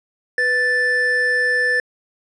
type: tone pair together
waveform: triangle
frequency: 496 / 1760 Hz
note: B4 / A6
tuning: +7 / 0 cents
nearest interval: octave + minor seventh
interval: 2193 cents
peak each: -22 / -14 dBFS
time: 0.38-1.8 s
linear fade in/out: 2 ms
effects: resampled to 22050 Hz